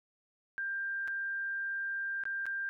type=tone with dropouts; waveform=sine; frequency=1589 Hz; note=G6; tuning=23 cents sharp; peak=-33 dBFS; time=0.58-2.69 s; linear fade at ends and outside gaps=0 ms; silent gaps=1.076-1.081 / 2.237-2.254 / 2.456-2.465 s; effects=none